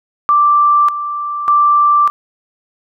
sine tone with tremolo, 1174.7 Hz, D6, in tune, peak -7 dBFS, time 0.29-2.1 s, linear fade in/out 0 ms, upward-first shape square, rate 0.84 Hz, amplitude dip 70%, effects none

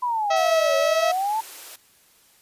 sine exponential two-way sweep, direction down then up, 1010 to 547 to 903 Hz, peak -21 dBFS, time 0.02-1.41 s, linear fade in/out 10 ms, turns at 0.76 s
harmonic tone, 648 Hz, E5, 30 cents flat, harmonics 1 / 2 / 3 / 4 / 5 / 6 / 7 / 8 / 9 / 10, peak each -21 / -27 / -31 / -33 / -35 / -37 / -38 / -39 / -40 / -41 dBFS, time 0.3-1.12 s, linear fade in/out 10 ms
white high-pass noise, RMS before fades -40 dBFS, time 0.36-1.76 s, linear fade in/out 5 ms, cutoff 310 Hz, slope 48 dB/octave
effects white hiss -57 dBFS RMS until 2.41 s + resampled to 32000 Hz

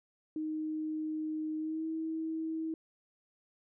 sine tone with pitch glide, 311.1 to 320.8 Hz, D#4 to E4, 0 to -47 cents, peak -33 dBFS, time 0.36-2.74 s, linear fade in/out 2 ms, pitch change +53 cents, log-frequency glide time 1.58-1.86 s, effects none

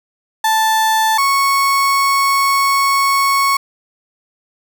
35% pulse tone pair in turn, 880 / 1104.6 Hz, A5 / C#6, 0 / -6 cents, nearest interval major third, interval 394 cents, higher second, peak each -10 / -10 dBFS, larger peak neither, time 0.44-1.18 / 1.18-3.57 s, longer second, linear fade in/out 5 ms, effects none

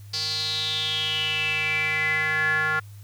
square tone with band-pass filter sweep, 155.56 Hz, D#3, in tune, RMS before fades -25 dBFS, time 0.13-2.8 s, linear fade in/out 10 ms, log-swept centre 4700 to 1500 Hz, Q 7.9, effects added 102 Hz sine -40 dBFS peak until 3.03 s + white hiss -56 dBFS RMS until 3.03 s

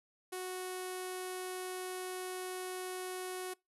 sawtooth tone with low-pass filter, 368.6 Hz, F#4, 7 cents flat, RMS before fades -41 dBFS, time 0.32-3.54 s, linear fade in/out 10 ms, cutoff 11000 Hz, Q 4.2, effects noise-tail reverb RT60 0.2 s tail -24 dB re dry

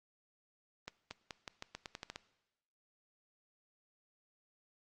accelerating click train, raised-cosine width 0.2 ms, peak -25 dBFS, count 11, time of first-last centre 0.88-2.159 s, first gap 230 ms, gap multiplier 0.86, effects noise-tail reverb RT60 1.0 s tail -18 dB re dry + Opus 32 kbps

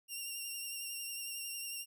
10% pulse tone with vibrato, 2775 Hz, F7, 12 cents flat, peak -32 dBFS, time 0.08-1.86 s, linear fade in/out 50 ms, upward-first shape triangle, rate 11 Hz, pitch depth 31 cents each way, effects none

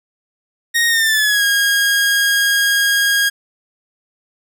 sawtooth tone with pitch glide, 1864.7 to 1632.7 Hz, A#6 to G#6, 0 to -30 cents, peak -9 dBFS, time 0.74-3.3 s, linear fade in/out 20 ms, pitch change -230 cents, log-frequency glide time 0.88-1.44 s, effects none

